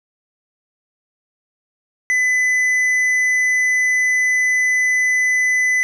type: tone with tanh clipping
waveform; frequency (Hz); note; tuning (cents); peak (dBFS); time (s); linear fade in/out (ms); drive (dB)
sine; 2006; B6; +26; -15; 2.1-5.83; 0; 7
effects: none